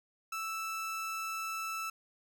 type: tone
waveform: 30% pulse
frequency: 1320 Hz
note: E6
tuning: 2 cents sharp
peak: -33 dBFS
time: 0.32-1.9 s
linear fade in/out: 5 ms
effects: none